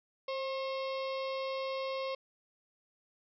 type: harmonic tone with a mistuned harmonic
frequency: 538 Hz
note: C5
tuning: 48 cents sharp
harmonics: 1 / 2 / 4 / 5 / 6 / 7 / 8 / 9 / 10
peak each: -35 / -41 / -47 / -49 / -51 / -52 / -53 / -54 / -55 dBFS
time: 0.28-2.15 s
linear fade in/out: 5 ms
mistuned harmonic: 1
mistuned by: -22 cents
effects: none